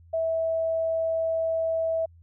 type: tone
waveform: sine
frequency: 652 Hz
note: E5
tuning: 19 cents flat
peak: -23 dBFS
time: 0.13-2.06 s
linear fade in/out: 10 ms
effects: added 84 Hz sine -50 dBFS peak until 2.22 s